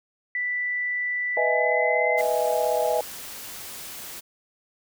sine tone with pitch glide, 1976 to 2058 Hz, B6 to C7, 0 to -29 cents, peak -24 dBFS, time 0.35-2.21 s, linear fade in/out 2 ms, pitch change +71 cents, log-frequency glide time 1.31-2.08 s
sine chord, E major seventh, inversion second, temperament equal, 493.9 / 622.3 / 659.3 / 830.6 Hz, B4 / D#5 / E5 / G#5, 0 / 0 / 0 / 0 cents, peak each -26 / -25 / -27 / -27 dBFS, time 1.37-3.01 s, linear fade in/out 2 ms
white noise, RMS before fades -38 dBFS, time 2.17-4.21 s, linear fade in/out 20 ms
effects none

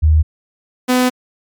sine / sawtooth tone pair in turn, 77.78 / 251.7 Hz, D#2 / B3, 0 / +33 cents, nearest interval octave + minor sixth, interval 2033 cents, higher second, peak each -7 dBFS, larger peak neither, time 0.02-0.23 / 0.88-1.1 s, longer second, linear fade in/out 20 ms, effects MP3 96 kbps

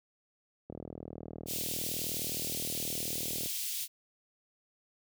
click train, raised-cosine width 2 ms, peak -28 dBFS, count 110, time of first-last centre 0.7-3.459 s, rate 39.5 Hz
white high-pass noise, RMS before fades -36 dBFS, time 1.46-3.88 s, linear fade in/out 50 ms, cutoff 2700 Hz, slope 24 dB/octave
effects high-pass 80 Hz 12 dB/octave

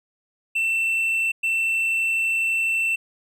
triangle tone bursts at uneven times, 2682 Hz, E7, 29 cents sharp, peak -18 dBFS, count 2, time 0.55-1.32 / 1.43-2.96 s, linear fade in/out 10 ms, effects none

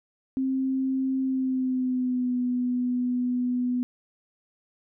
sine tone with pitch glide, 264.2 to 247.9 Hz, C4 to B3, +17 to +7 cents, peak -23 dBFS, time 0.37-3.83 s, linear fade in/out 0 ms, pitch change -110 cents, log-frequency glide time 1.21-2.36 s, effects none

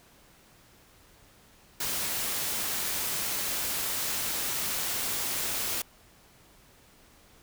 white noise, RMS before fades -31 dBFS, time 1.8-5.82 s, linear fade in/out 5 ms, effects pink hiss -58 dBFS RMS until 7.42 s

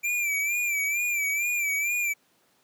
square tone with vibrato, 2349 Hz, D7, in tune, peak -25 dBFS, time 0.03-2.14 s, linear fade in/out 20 ms, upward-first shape sine, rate 2.2 Hz, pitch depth 71 cents each way, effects pink hiss -65 dBFS RMS until 2.63 s + high-pass 200 Hz 12 dB/octave

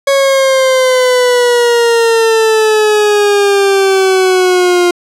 40% pulse exponential sweep, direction down, 554 to 351.3 Hz, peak -6 dBFS, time 0.07-4.91 s, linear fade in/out 5 ms, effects low-pass 10000 Hz 12 dB/octave

